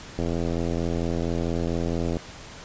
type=click train; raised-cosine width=2 ms; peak=-14 dBFS; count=168; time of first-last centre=0.19-2.169 s; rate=84.4 Hz; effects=pink hiss -42 dBFS RMS until 2.64 s + resampled to 16000 Hz